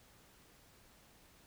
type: silence
effects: pink hiss -64 dBFS RMS until 1.46 s